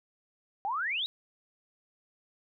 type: exponential sweep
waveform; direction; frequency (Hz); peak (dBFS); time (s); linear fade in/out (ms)
sine; up; 759 to 3951; -29; 0.65-1.06; 0
effects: none